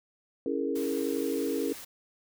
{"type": "chord", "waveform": "sine", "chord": "A# half-diminished seventh", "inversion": "first", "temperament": "equal", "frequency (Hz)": [277.2, 329.6, 415.3, 466.2], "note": ["C#4", "E4", "G#4", "A#4"], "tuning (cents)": [0, 0, 0, 0], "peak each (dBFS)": [-32, -34, -33, -33], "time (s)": [0.46, 1.73], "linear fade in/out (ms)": 2}
{"type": "noise", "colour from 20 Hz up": "white", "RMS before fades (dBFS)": -44, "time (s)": [0.75, 1.85], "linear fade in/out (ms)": 10}
{"effects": []}